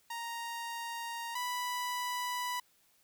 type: tone pair in turn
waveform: sawtooth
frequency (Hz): 932.3 / 987.7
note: A#5 / B5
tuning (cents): 0 / 0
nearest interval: minor second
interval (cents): 100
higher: second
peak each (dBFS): -34 / -30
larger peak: second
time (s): 0.1-1.35 / 1.35-2.6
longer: neither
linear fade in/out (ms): 5
effects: white hiss -69 dBFS RMS until 3.03 s